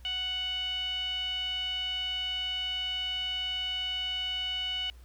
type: tone with low-pass filter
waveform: 5% pulse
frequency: 740 Hz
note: F#5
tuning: in tune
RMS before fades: -33 dBFS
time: 0.05-4.9 s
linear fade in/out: 0 ms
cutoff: 2900 Hz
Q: 9.5
effects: added 60 Hz sine -48 dBFS peak until 5.04 s + pink hiss -63 dBFS RMS until 5.04 s